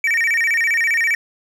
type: tone with vibrato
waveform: triangle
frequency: 2059 Hz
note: C7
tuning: 28 cents flat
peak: -13 dBFS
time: 0.04-1.15 s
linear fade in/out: 2 ms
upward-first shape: square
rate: 15 Hz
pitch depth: 190 cents each way
effects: none